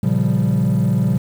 triangle chord, G half-diminished seventh, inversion first, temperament equal, 116.54 / 138.59 / 174.61 / 196 Hz, Bb2 / Db3 / F3 / G3, 0 / 0 / 0 / 0 cents, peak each -17 dBFS, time 0.03-1.18 s, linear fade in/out 5 ms, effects tanh soft clip ceiling -7 dBFS + 7-bit

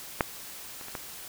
clicks, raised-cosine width 0.5 ms, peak -7 / -28 / -27 / -19 dBFS, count 4, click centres 0.208 / 0.812 / 0.884 / 0.952 s, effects white hiss -43 dBFS RMS until 1.28 s

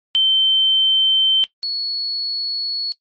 sine tone pair in turn, 3100 / 4384 Hz, G7 / C#8, -20 / -20 cents, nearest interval tritone, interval 600 cents, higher second, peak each -11 / -21 dBFS, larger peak first, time 0.15-1.44 / 1.63-2.92 s, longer neither, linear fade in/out 0 ms, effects noise-tail reverb RT60 0.1 s tail -17 dB re dry + MP3 32 kbps

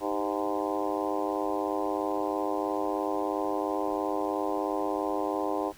harmonic tone with a mistuned harmonic, 103 Hz, G#2, 14 cents flat, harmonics 3 / 4 / 5 / 6 / 7 / 8 / 9 / 10, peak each -33 / -34 / -35 / -36 / -36 / -37 / -38 / -38 dBFS, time 0-5.73 s, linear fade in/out 50 ms, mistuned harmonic 4, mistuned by -70 cents, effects pink hiss -53 dBFS RMS until 5.77 s

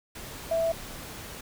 sine tone in noise, 659.3 Hz, E5, in tune, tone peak -23 dBFS, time 0.51-0.72 s, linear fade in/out 5 ms, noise pink, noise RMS -41 dBFS, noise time 0.15-1.41 s, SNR +15 dB, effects none

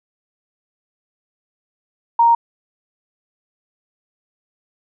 sine tone, 932.3 Hz, A#5, in tune, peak -9 dBFS, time 2.19-2.35 s, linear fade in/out 5 ms, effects none

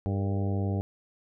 harmonic tone with a mistuned harmonic, 98.7 Hz, G2, 12 cents sharp, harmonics 1 / 2 / 3 / 4 / 5 / 6 / 7 / 8, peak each -27 / -33 / -37 / -39 / -41 / -43 / -44 / -45 dBFS, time 0.06-0.81 s, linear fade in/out 0 ms, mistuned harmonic 5, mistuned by -63 cents, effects none

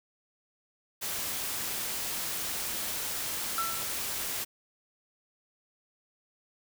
white noise, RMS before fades -34 dBFS, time 1.01-4.45 s, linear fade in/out 20 ms
triangle tone with exponential decay, 1339 Hz, E6, 27 cents sharp, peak -25 dBFS, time 3.58-4.04 s, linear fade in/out 1 ms, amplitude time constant 100 ms
effects none

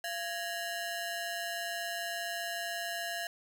sawtooth ring-modulated tone, 1174.7 Hz, D6, in tune, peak -28 dBFS, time 0.04-3.27 s, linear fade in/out 2 ms, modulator 489 Hz, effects none

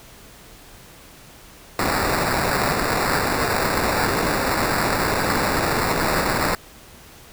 white noise with sample-and-hold, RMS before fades -21 dBFS, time 1.79-6.55 s, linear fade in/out 2 ms, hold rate 3150 Hz, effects pink hiss -45 dBFS RMS until 7.32 s

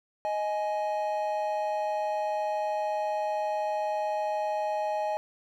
triangle tone pair together, 623.6 / 837 Hz, D#5 / G#5, +4 / +13 cents, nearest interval perfect fourth, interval 509 cents, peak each -28 dBFS, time 0.25-5.17 s, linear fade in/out 0 ms, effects none

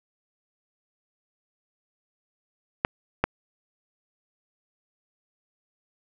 clicks, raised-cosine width 0.5 ms, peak -5 dBFS, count 2, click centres 2.849 / 3.24 s, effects none

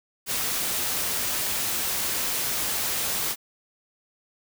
white noise, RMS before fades -27 dBFS, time 0.26-3.36 s, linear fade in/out 50 ms, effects none

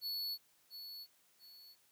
square tone with echo, 4415 Hz, C#8, 8 cents flat, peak -38 dBFS, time 0.01-0.38 s, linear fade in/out 50 ms, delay 690 ms, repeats 2, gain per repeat -9 dB, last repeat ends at 1.76 s, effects white hiss -71 dBFS RMS until 1.91 s + high-pass 80 Hz 12 dB/octave

